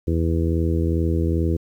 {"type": "harmonic tone", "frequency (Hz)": 82.41, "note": "E2", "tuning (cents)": 0, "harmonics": [1, 2, 3, 4, 5, 6], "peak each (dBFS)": [-20, -26, -29, -25, -30, -32], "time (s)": [0.07, 1.57], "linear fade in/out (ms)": 10, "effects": ["9-bit"]}